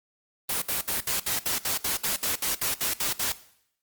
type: noise bursts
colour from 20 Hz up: white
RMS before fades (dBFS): -27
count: 15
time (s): 0.49-3.322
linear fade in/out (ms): 5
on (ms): 130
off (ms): 63
effects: noise-tail reverb RT60 0.7 s tail -17 dB re dry + Opus 24 kbps